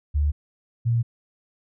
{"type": "tone pair in turn", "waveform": "sine", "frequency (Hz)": [73.42, 117.09], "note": ["D2", "A#2"], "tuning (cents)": [0, 8], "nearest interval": "minor sixth", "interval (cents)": 808, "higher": "second", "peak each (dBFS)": -18, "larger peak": "neither", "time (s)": [[0.14, 0.32], [0.85, 1.03]], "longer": "neither", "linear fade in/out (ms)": 20, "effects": []}